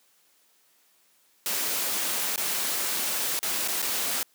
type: noise with dropouts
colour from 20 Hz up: white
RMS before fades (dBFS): -28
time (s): 1.46-4.23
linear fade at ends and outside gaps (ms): 1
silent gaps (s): 2.36-2.377 / 3.391-3.429 / 3.677-3.683 / 3.819-3.825
effects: white hiss -64 dBFS RMS until 4.34 s + high-pass 200 Hz 12 dB/octave